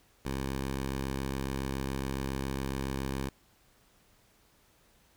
10% pulse tone, 67.2 Hz, C2, 47 cents sharp, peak -24 dBFS, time 0.25-3.29 s, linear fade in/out 5 ms, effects pink hiss -65 dBFS RMS until 5.16 s

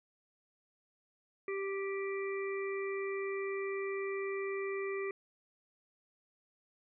harmonic tone, 392 Hz, G4, in tune, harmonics 1 / 3 / 5 / 6, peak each -35 / -46 / -45 / -46 dBFS, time 1.48-5.11 s, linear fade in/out 2 ms, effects none

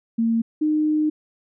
sine tone pair in turn, 228.3 / 306 Hz, A#3 / D#4, -36 / -29 cents, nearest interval perfect fourth, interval 507 cents, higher second, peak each -17 dBFS, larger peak neither, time 0.18-0.42 / 0.61-1.1 s, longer second, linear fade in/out 10 ms, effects none

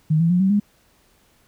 sine tone with pitch steps, 155.56 / 166.73 / 178.69 / 191.52 / 205.3 Hz, D#3 / E3 / F3 / G3 / G#3, 0 / +20 / +40 / -40 / -20 cents, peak -14 dBFS, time 0.1-0.6 s, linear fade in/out 10 ms, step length 100 ms, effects pink hiss -59 dBFS RMS until 1.47 s

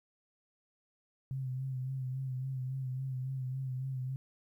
sine tone with vibrato, 130.81 Hz, C3, in tune, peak -34 dBFS, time 1.31-4.16 s, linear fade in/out 0 ms, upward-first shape sine, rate 3.6 Hz, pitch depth 43 cents each way, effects 12-bit

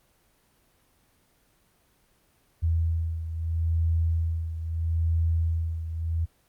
sine beating tone pair, 82.1 / 82.87 Hz, E2 / E2, -6 / +10 cents, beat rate 0.77 Hz, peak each -24 / -30 dBFS, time 2.62-6.26 s, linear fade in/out 20 ms, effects pink hiss -65 dBFS RMS until 6.48 s + Opus 24 kbps

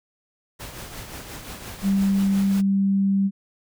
pink noise with tremolo, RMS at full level -35 dBFS, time 0.59-2.62 s, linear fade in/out 20 ms, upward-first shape triangle, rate 5.7 Hz, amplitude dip 50%
sine tone, 196 Hz, G3, in tune, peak -17 dBFS, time 1.82-3.31 s, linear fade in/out 50 ms
effects none

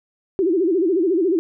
sine tone with vibrato, 355.2 Hz, F4, 29 cents sharp, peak -15 dBFS, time 0.39-1.39 s, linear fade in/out 0 ms, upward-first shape sine, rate 14 Hz, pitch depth 190 cents each way, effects none

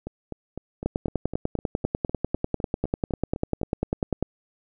two click trains, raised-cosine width 2 ms, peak -19 / -10 dBFS, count 15 / 35, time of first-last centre 0.07-3.614 / 0.86-4.226 s, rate 3.95 / 10.1 Hz, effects none

